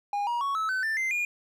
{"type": "tone with pitch steps", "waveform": "triangle", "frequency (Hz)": [815, 952.6, 1113.3, 1301.2, 1520.8, 1777.5, 2078, 2428], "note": ["G#5", "A#5", "C#6", "E6", "F#6", "A6", "C7", "D#7"], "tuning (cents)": [-33, 37, 7, -23, 47, 17, -12, -43], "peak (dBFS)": -24, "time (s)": [0.13, 1.25], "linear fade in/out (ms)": 2, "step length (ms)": 140, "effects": []}